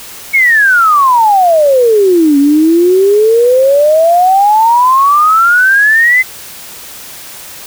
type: exponential two-way sweep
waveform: sine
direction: down then up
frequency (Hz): 2235 to 277.2 to 2064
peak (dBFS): -4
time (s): 0.33-6.23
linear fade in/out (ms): 20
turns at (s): 2.38
effects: white hiss -29 dBFS RMS until 7.66 s